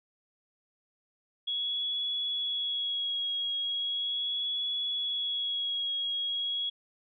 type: tone with vibrato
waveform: sine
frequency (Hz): 3340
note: G#7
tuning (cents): +9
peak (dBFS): -29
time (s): 1.47-6.7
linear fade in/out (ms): 10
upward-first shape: sine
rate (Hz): 0.38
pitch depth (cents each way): 22
effects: none